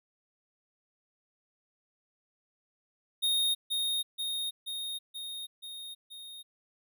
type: tone with echo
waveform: square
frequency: 3708 Hz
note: A#7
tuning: 10 cents flat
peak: -26 dBFS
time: 3.22-3.55 s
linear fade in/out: 20 ms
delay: 480 ms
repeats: 6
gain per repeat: -3 dB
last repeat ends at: 6.43 s
effects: none